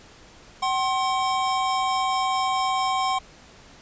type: tone pair together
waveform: square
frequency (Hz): 760 / 1063.1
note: F#5 / C6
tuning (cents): +46 / +27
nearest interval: tritone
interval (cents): 581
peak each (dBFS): -25 / -25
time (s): 0.62-3.19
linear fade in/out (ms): 10
effects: pink hiss -49 dBFS RMS until 3.81 s + resampled to 16000 Hz